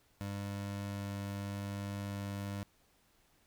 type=tone; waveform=25% pulse; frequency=100.1 Hz; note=G2; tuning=37 cents sharp; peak=-34 dBFS; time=0.21-2.63 s; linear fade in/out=0 ms; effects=pink hiss -70 dBFS RMS until 3.46 s